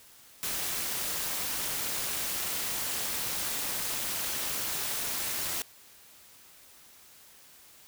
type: noise with amplitude modulation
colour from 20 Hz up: white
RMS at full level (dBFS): -30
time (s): 0.43-5.62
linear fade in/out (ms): 0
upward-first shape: sine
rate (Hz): 269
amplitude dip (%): 60
effects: white hiss -55 dBFS RMS until 7.87 s